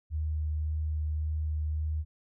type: tone with vibrato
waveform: sine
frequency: 77 Hz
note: D#2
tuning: 17 cents flat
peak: -28 dBFS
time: 0.1-2.05 s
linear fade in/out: 50 ms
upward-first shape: sine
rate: 1.8 Hz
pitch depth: 10 cents each way
effects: none